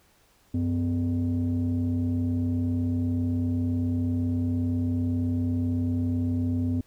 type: tone pair together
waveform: sine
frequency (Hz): 95.07 / 253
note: F#2 / B3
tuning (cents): +47 / +42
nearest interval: octave + perfect fourth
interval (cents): 1695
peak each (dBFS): -24 / -24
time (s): 0.54-6.81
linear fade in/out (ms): 5
effects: tanh soft clip ceiling -20 dBFS + pink hiss -62 dBFS RMS until 6.86 s